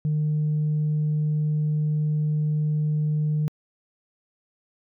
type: tone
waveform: sine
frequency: 151.8 Hz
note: D#3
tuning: 42 cents flat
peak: -19 dBFS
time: 0.05-3.48 s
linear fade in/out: 0 ms
effects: tanh soft clip ceiling -18 dBFS